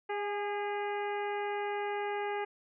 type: harmonic tone with a mistuned harmonic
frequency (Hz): 407.8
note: G#4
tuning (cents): -32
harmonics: 1 / 2 / 3 / 4 / 5 / 6 / 7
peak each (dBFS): -35 / -36 / -45 / -44 / -44 / -49 / -53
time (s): 0.09-2.45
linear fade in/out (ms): 10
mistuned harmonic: 2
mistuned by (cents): +27
effects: none